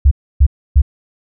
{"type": "tone bursts", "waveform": "sine", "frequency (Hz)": 68.8, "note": "C#2", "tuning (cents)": -12, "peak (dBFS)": -4, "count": 3, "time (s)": [0.05, 0.819], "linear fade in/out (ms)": 10, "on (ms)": 63, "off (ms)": 290, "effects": []}